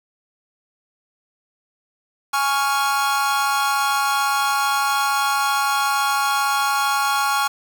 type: chord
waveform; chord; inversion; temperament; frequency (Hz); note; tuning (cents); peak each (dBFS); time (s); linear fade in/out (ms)
45% pulse; Db major; second; equal; 830.6 / 1108.7 / 1396.9; Ab5 / Db6 / F6; 0 / 0 / 0; -22 / -22 / -23; 2.33-7.48; 10
effects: 7-bit